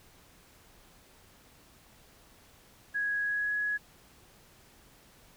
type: tone with pitch glide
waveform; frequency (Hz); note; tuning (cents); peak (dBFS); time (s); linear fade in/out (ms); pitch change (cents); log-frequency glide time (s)
sine; 1661.2 to 1679.5; G#6 to G#6; 0 to +19; -28; 2.94-3.78; 20; +19; 3.22-3.55
effects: pink hiss -59 dBFS RMS until 5.36 s